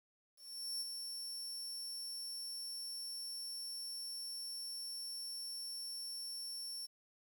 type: tone with ADSR envelope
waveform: sawtooth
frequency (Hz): 5440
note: F8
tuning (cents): -46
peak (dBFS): -35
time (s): 0.36-6.87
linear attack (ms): 450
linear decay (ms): 24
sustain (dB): -5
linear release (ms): 20
effects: 11-bit